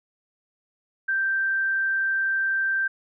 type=tone; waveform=sine; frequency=1568 Hz; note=G6; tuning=in tune; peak=-21 dBFS; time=1.08-2.88 s; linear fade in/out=10 ms; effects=none